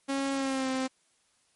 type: tone with pitch glide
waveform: sawtooth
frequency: 273.7 to 261.6 Hz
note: C#4 to C4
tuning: -22 to 0 cents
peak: -24 dBFS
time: 0.08-0.88 s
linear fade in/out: 20 ms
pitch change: -78 cents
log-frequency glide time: 0.33-0.69 s
effects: white hiss -69 dBFS RMS until 1.55 s + MP3 48 kbps